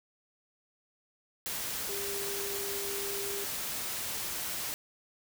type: tone in noise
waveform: sine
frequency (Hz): 399.9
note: G4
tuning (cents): +35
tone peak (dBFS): -38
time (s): 1.89-3.44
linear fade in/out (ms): 0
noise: white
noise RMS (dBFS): -36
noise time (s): 1.46-4.74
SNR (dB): -5
effects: none